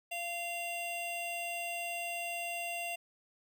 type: tone pair together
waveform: square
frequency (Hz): 691 / 2758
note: F5 / F7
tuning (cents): -19 / -22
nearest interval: 2 octaves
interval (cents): 2397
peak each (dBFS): -40 / -39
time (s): 0.11-2.96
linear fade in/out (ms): 10
effects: none